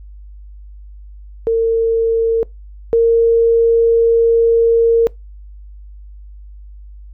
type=tone pair in turn; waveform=sine; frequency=455.2 / 460.8 Hz; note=A#4 / A#4; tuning=-41 / -20 cents; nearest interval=unison; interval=21 cents; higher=second; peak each=-11 / -8 dBFS; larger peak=second; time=1.47-2.43 / 2.93-5.07 s; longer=second; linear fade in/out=0 ms; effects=noise-tail reverb RT60 0.2 s tail -24 dB re dry + added 50 Hz sine -33 dBFS peak until 7.13 s